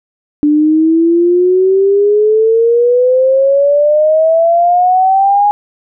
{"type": "exponential sweep", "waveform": "sine", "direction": "up", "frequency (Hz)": [293.7, 830.6], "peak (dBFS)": -6, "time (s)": [0.43, 5.51], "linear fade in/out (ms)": 0, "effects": []}